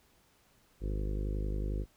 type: harmonic tone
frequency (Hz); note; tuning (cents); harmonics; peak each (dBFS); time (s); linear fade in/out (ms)
51.1; G#1; -27; 1 / 2 / 3 / 4 / 5 / 6 / 7 / 8 / 9 / 10; -32 / -41 / -44 / -47 / -48 / -48 / -46 / -50 / -51 / -52; 0.8-1.86; 50
effects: pink hiss -67 dBFS RMS until 1.96 s